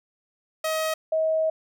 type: tone pair in turn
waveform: sawtooth / sine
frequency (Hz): 633 / 636.3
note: D#5 / D#5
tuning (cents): +30 / +39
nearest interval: unison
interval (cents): 9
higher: second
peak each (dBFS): -20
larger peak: neither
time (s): 0.64-0.94 / 1.12-1.5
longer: second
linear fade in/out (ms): 5
effects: none